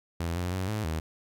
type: tone with pitch steps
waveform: sawtooth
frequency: 84.2 / 89 / 93.5 / 107.3 / 79.7 Hz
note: E2 / F2 / F#2 / A2 / D#2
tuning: +37 / +33 / +19 / -43 / +42 cents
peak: -25 dBFS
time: 0.2-1 s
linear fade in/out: 5 ms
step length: 160 ms
effects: none